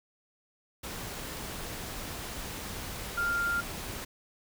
sine tone in noise, 1396.9 Hz, F6, in tune, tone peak -27 dBFS, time 3.17-3.61 s, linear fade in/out 10 ms, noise pink, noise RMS -39 dBFS, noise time 0.83-4.05 s, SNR +9 dB, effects none

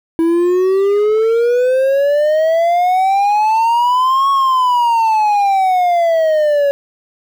triangle exponential two-way sweep, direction up then down, 325.9 to 1108.7 to 559 Hz, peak -8 dBFS, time 0.19-6.71 s, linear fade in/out 0 ms, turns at 4.3 s, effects 7-bit

